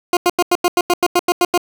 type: tone bursts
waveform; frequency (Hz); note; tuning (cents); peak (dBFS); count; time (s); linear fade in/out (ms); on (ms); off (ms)
20% pulse; 353.6; F4; +22; -6; 12; 0.13-1.577; 2; 39; 89
effects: none